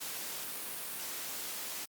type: noise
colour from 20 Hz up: white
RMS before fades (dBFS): -40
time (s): 0-1.86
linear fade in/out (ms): 20
effects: high-pass 150 Hz 12 dB/octave + Opus 48 kbps